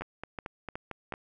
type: two click trains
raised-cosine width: 0.5 ms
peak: -21 / -22 dBFS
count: 4 / 6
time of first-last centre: 0.02-1.123 / 0.01-1.139 s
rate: 2.72 / 4.43 Hz
effects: none